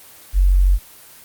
sine tone, 46.25 Hz, F#1, in tune, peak -10 dBFS, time 0.33-0.79 s, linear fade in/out 50 ms, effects white hiss -43 dBFS RMS until 1.24 s + Opus 24 kbps

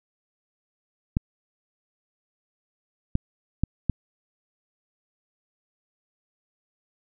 clicks, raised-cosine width 5 ms, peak -9 dBFS, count 4, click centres 1.169 / 3.154 / 3.636 / 3.897 s, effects none

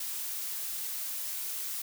blue noise, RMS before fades -36 dBFS, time 0-1.82 s, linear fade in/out 5 ms, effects none

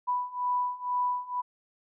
sine beating tone pair, 987.8 / 989.9 Hz, B5 / B5, 0 / +4 cents, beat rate 2.1 Hz, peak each -31 / -29 dBFS, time 0.07-1.42 s, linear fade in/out 20 ms, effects none

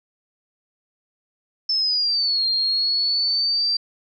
sine linear two-way sweep, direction down then up, 5300 to 4186 to 4707 Hz, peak -18 dBFS, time 1.69-3.77 s, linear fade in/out 5 ms, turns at 2.47 s, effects none

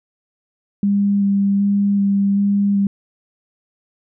sine tone with vibrato, 200 Hz, G3, 35 cents sharp, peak -13 dBFS, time 0.83-2.87 s, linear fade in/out 2 ms, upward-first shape square, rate 1.3 Hz, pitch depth 10 cents each way, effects none

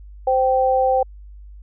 sine tone pair together, 519.6 / 778 Hz, C5 / G5, -12 / -13 cents, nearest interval perfect fifth, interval 699 cents, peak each -17 dBFS, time 0.27-1.03 s, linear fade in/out 5 ms, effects added 50 Hz sine -37 dBFS peak until 1.62 s

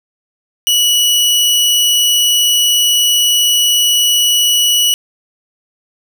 sawtooth tone, 2937 Hz, F#7, 13 cents flat, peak -6 dBFS, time 0.67-4.94 s, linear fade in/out 0 ms, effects none

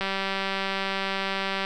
click train, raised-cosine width 0.3 ms, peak -12 dBFS, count 319, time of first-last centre 0.01-1.649 s, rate 194 Hz, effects none

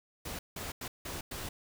pink noise bursts at uneven times, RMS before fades -40 dBFS, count 5, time 0.25-0.39 / 0.56-0.72 / 0.81-0.88 / 1.05-1.21 / 1.31-1.49 s, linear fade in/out 5 ms, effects none

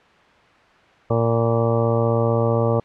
harmonic tone with a mistuned harmonic, 115.6 Hz, A#2, 14 cents flat, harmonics 1 / 2 / 3 / 4 / 5 / 6 / 7 / 8 / 9 / 10, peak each -20 / -26 / -28 / -22 / -23 / -34 / -31 / -34 / -36 / -30 dBFS, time 1.1-2.8 s, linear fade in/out 5 ms, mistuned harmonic 9, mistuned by -48 cents, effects white hiss -51 dBFS RMS until 2.84 s + low-pass 2000 Hz 12 dB/octave

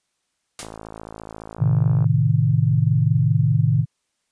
white noise with exponential decay, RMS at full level -28 dBFS, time 0.59-0.78 s, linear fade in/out 1 ms, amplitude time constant 40 ms
click train, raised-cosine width 1 ms, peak -21 dBFS, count 78, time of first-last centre 0.63-2.043 s, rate 54.5 Hz
sine chord, A diminished, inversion none, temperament equal, 110 / 130.81 / 155.56 Hz, A2 / C3 / Eb3, 0 / 0 / 0 cents, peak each -19 dBFS, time 1.58-3.86 s, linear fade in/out 50 ms
effects white hiss -73 dBFS RMS until 4.31 s + resampled to 22050 Hz

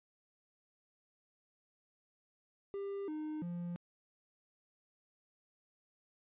triangle tone with pitch steps, 397.6 / 307.3 / 173.9 Hz, G4 / D#4 / F3, +25 / -21 / -7 cents, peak -36 dBFS, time 2.74-3.76 s, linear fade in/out 0 ms, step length 340 ms, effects resampled to 8000 Hz

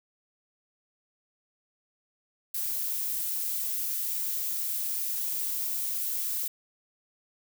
violet noise, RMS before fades -31 dBFS, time 2.54-6.48 s, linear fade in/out 5 ms, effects none

